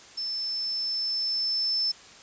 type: tone with level ramp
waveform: sine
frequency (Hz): 5280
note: E8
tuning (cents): +2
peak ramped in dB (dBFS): -29 to -23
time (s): 0.17-1.92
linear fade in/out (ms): 10
effects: white hiss -49 dBFS RMS until 2.22 s + resampled to 16000 Hz